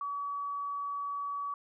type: tone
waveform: sine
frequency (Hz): 1138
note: C#6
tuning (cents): +45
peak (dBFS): -33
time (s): 0.01-1.54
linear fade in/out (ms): 2
effects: none